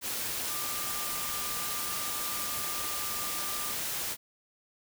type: tone in noise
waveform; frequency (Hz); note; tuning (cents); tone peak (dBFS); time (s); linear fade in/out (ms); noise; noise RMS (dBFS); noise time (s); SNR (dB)
sine; 1194; D6; +28; -41; 0.47-3.75; 50; white; -34; 0.01-4.17; -10
effects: none